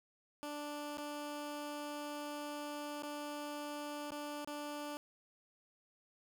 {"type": "tone with dropouts", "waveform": "15% pulse", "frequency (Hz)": 293.7, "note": "D4", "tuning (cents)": 0, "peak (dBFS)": -35, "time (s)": [0.43, 4.97], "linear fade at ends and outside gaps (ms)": 0, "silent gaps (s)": [[0.972, 0.982], [3.023, 3.033], [4.107, 4.118], [4.447, 4.475]], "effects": []}